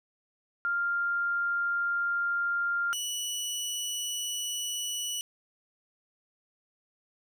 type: tone pair in turn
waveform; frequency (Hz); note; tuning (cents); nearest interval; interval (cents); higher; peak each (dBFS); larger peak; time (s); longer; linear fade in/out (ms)
sine / 20% pulse; 1396.9 / 2949; F6 / F#7; 0 / -6; octave + minor second; 1294; second; -26; neither; 0.65-2.93 / 2.93-5.21; neither; 0
effects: none